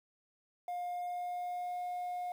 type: tone with pitch glide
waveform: sine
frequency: 710 to 716.6 Hz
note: F5 to F5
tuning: +28 to +44 cents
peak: -33 dBFS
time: 0.68-2.32 s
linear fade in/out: 2 ms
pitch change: +16 cents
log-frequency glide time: 0.85-1.84 s
effects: tanh soft clip ceiling -35 dBFS + 10-bit